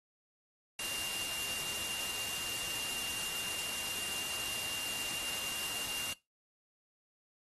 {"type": "tone in noise", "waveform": "sine", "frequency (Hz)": 2794, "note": "F7", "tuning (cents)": 0, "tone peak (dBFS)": -39, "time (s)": [0.79, 6.13], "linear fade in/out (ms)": 2, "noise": "white", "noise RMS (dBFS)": -39, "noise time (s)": [0.79, 6.13], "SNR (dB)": -3, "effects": ["noise-tail reverb RT60 0.2 s tail -19 dB re dry", "AAC 32 kbps"]}